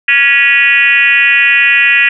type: tone with frequency modulation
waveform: sine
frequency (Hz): 2202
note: C#7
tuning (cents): -12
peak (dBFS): -5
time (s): 0.08-2.09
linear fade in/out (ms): 5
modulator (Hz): 265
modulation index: 2.1
effects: none